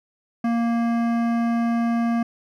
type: tone with hard clipping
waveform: triangle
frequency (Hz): 233.1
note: A#3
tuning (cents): 0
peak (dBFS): -21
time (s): 0.44-2.23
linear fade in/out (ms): 5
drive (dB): 18
effects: none